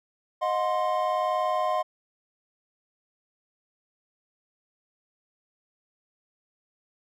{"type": "chord", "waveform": "triangle", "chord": "C diminished", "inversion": "first", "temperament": "equal with one note detuned", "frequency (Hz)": [622.3, 723.5, 1046.5], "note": ["Eb5", "Gb5", "C6"], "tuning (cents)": [0, -39, 0], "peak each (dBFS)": -26, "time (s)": [0.41, 1.83], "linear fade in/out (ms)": 20, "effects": []}